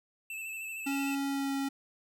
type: tone with vibrato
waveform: square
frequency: 2637 Hz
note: E7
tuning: in tune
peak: -38 dBFS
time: 0.3-1.15 s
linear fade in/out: 2 ms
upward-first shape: square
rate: 13 Hz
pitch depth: 25 cents each way
type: tone with pitch glide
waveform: square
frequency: 277.2 to 274.5 Hz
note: C#4 to C#4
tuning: 0 to -17 cents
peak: -31 dBFS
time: 0.86-1.69 s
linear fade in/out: 10 ms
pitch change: -17 cents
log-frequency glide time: 1.29-1.53 s
effects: none